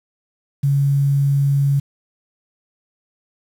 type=tone with quantisation; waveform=sine; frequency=140 Hz; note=C#3; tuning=18 cents sharp; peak=-13 dBFS; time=0.63-1.8 s; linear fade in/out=10 ms; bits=7; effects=none